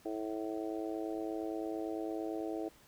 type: harmonic tone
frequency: 108.8 Hz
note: A2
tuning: 19 cents flat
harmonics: 3 / 4 / 5 / 6 / 7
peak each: -38 / -42 / -46 / -44 / -47 dBFS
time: 0.05-2.69 s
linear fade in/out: 10 ms
effects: pink hiss -62 dBFS RMS until 2.87 s